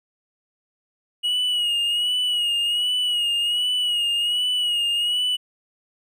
triangle tone with vibrato, 2900 Hz, F#7, 35 cents flat, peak -18 dBFS, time 1.23-5.37 s, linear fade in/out 20 ms, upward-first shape sine, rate 1.3 Hz, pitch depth 48 cents each way, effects none

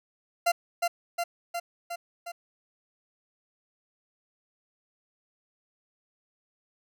40% pulse tone with echo, 690 Hz, F5, 21 cents flat, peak -20 dBFS, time 0.46-0.52 s, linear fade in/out 10 ms, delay 360 ms, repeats 5, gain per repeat -3 dB, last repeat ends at 2.32 s, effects none

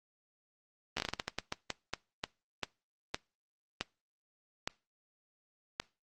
slowing click train, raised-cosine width 0.2 ms, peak -15 dBFS, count 19, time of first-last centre 0.97-5.8 s, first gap 13 ms, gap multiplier 1.3, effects noise-tail reverb RT60 0.3 s tail -23 dB re dry + Opus 24 kbps

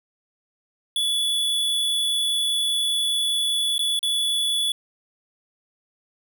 square tone with dropouts, 3429 Hz, A7, 45 cents flat, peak -21 dBFS, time 0.96-4.72 s, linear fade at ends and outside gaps 2 ms, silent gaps 3.781-3.792 / 3.992-4.029 s, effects none

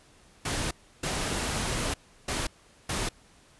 pink noise bursts at uneven times, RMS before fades -30 dBFS, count 4, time 0.45-0.71 / 1.03-1.94 / 2.28-2.47 / 2.89-3.09 s, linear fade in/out 5 ms, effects pink hiss -58 dBFS RMS until 3.59 s + resampled to 24000 Hz

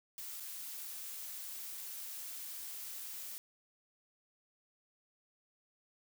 blue noise with dropouts, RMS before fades -45 dBFS, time 0.18-3.38 s, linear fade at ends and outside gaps 0 ms, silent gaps 0.399-0.405 s, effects none

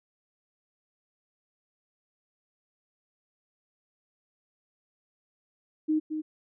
sine tone with echo, 310 Hz, D#4, 6 cents flat, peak -22 dBFS, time 5.88-6 s, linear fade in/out 20 ms, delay 220 ms, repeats 1, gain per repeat -7 dB, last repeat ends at 6.22 s, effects none

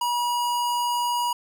square tone, 964 Hz, B5, 42 cents flat, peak -23 dBFS, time 0.01-1.33 s, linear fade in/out 5 ms, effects none

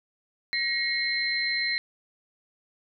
sine tone cluster, 1897 / 2170 / 4119 Hz, A#6 / C#7 / C8, +30 / -37 / -28 cents, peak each -29 dBFS, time 0.53-1.78 s, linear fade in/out 0 ms, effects none

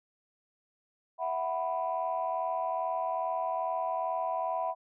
sine chord, E suspended second, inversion none, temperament just, 659.3 / 741.7 / 988.9 Hz, E5 / F#5 / B5, 0 / +4 / +2 cents, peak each -33 dBFS, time 1.18-4.75 s, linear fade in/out 50 ms, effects tanh soft clip ceiling -21 dBFS

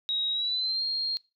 sine tone with pitch glide, 3808 to 4225 Hz, A#7 to C8, +36 to +16 cents, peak -26 dBFS, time 0.09-1.17 s, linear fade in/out 0 ms, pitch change +180 cents, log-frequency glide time 0.31-0.83 s, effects noise-tail reverb RT60 0.3 s tail -23 dB re dry

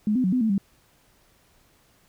sine tone with pitch steps, 211.3 / 255.2 / 185.1 / 252.8 / 221.2 / 197 Hz, G#3 / C4 / F#3 / B3 / A3 / G3, +30 / -43 / +1 / +41 / +9 / +9 cents, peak -19 dBFS, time 0.07-0.58 s, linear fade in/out 2 ms, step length 85 ms, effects pink hiss -61 dBFS RMS until 2.08 s

